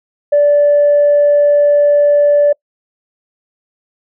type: tone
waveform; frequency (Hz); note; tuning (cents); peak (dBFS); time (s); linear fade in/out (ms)
sine; 582; D5; -16; -5; 0.32-2.53; 10
effects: noise-tail reverb RT60 0.1 s tail -26 dB re dry + tanh soft clip ceiling -3 dBFS